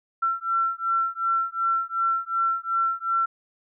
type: beating tone pair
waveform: sine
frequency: 1350 / 1352.7 Hz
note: E6 / E6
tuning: +41 / +44 cents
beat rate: 2.7 Hz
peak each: -25 dBFS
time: 0.22-3.26 s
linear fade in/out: 10 ms
effects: none